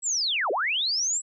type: linear two-way sweep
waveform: sine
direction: down then up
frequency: 7902 to 348.8 to 7902 Hz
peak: -23 dBFS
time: 0.02-1.22 s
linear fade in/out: 50 ms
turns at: 0.51 s
effects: none